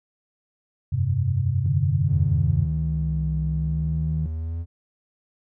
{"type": "chord", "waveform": "sine", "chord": "F suspended second", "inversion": "none", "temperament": "equal", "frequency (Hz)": [87.31, 98, 130.81], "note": ["F2", "G2", "C3"], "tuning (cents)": [0, 0, 0], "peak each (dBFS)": [-27, -23, -23], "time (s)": [0.92, 2.66], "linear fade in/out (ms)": 10}
{"type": "tone with pitch glide", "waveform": "sine", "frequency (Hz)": [146.83, 156.46], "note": ["D3", "D#3"], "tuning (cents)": [0, 10], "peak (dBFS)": -23, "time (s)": [1.66, 4.26], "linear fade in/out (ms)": 2, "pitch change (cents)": 110, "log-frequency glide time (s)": [1.79, 2.8]}
{"type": "exponential two-way sweep", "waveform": "triangle", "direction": "down then up", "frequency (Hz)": [84.9, 65.41, 84.9], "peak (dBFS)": -24, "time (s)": [2.06, 4.66], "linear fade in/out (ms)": 50, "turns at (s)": 3.37}
{"effects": []}